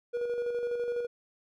triangle tone with tremolo, 480 Hz, B4, 49 cents flat, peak -26 dBFS, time 0.13-1.07 s, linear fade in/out 20 ms, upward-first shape square, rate 12 Hz, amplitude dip 35%, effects none

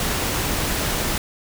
pink noise, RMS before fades -23 dBFS, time 0-1.18 s, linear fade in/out 2 ms, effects none

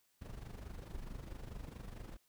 brown noise with amplitude modulation, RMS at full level -44 dBFS, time 0.21-2.17 s, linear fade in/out 10 ms, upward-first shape sine, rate 24.6 Hz, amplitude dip 70%, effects white hiss -75 dBFS RMS until 2.28 s

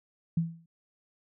sine tone with exponential decay, 165.8 Hz, E3, 10 cents sharp, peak -21 dBFS, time 0.37-0.66 s, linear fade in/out 5 ms, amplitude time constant 61 ms, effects none

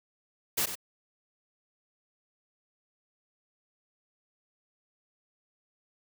white noise with echo, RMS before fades -28 dBFS, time 0.57-0.66 s, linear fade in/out 10 ms, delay 95 ms, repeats 1, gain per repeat -9 dB, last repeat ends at 0.755 s, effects none

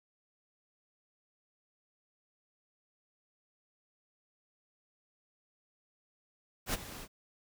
pink noise with ADSR envelope, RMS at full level -31 dBFS, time 6.66-7.08 s, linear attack 77 ms, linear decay 23 ms, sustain -15 dB, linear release 54 ms, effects none

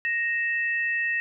sine tone pair together, 1866.9 / 2637 Hz, A#6 / E7, +2 / 0 cents, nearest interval tritone, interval 598 cents, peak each -24 / -30 dBFS, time 0.05-1.2 s, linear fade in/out 0 ms, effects none

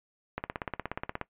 click train, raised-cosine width 0.5 ms, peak -17 dBFS, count 15, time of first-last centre 0.38-1.213 s, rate 16.8 Hz, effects noise-tail reverb RT60 0.1 s tail -18 dB re dry + resampled to 8000 Hz

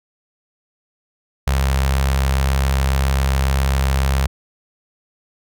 sawtooth tone with notch filter, 67.3 Hz, C2, 49 cents sharp, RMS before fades -17 dBFS, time 1.47-4.27 s, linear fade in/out 5 ms, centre 300 Hz, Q 0.64, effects none

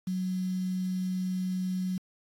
sine tone with quantisation, 185 Hz, F#3, in tune, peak -28 dBFS, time 0.07-1.98 s, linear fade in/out 5 ms, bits 8, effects AAC 48 kbps

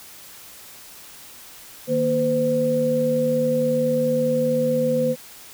sine tone cluster, 155.8 / 235.9 / 511 Hz, D#3 / A#3 / C5, +3 / +21 / -41 cents, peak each -28 / -24 / -19 dBFS, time 1.87-5.16 s, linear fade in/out 50 ms, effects white hiss -43 dBFS RMS until 5.53 s

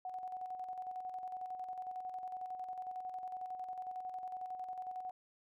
sine tone with tremolo, 740 Hz, F#5, in tune, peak -39 dBFS, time 0.05-5.11 s, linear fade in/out 2 ms, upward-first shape square, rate 11 Hz, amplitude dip 45%, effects none

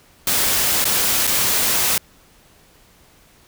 white noise with dropouts, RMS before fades -18 dBFS, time 0.27-1.98 s, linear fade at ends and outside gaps 2 ms, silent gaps 0.843-0.853 / 1.269-1.274 s, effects pink hiss -52 dBFS RMS until 3.47 s

